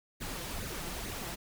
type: noise with flanger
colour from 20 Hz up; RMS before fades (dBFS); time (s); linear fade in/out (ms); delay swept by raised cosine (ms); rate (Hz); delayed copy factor
pink; -39; 0.2-1.36; 20; 0.45 to 5.95; 2.3; +0.65
effects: none